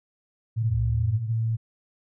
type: tone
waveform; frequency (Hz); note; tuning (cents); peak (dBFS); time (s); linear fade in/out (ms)
sine; 113; A2; +47; -22; 0.56-1.57; 20
type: exponential two-way sweep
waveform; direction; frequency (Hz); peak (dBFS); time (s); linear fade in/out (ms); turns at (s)
sine; down then up; 155.56 to 60.5 to 129.2; -26; 0.6-1.33; 50; 0.8
effects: none